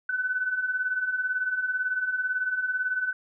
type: beating tone pair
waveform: sine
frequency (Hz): 1490 / 1508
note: F#6 / F#6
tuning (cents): +12 / +32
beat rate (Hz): 18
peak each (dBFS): -32 / -26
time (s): 0.09-3.13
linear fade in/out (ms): 5
effects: none